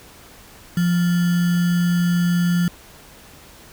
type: tone with sample-and-hold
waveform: sine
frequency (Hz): 174.61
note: F3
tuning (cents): 0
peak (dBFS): -15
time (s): 0.77-2.68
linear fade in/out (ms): 2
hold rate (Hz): 1575
effects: pink hiss -45 dBFS RMS until 3.72 s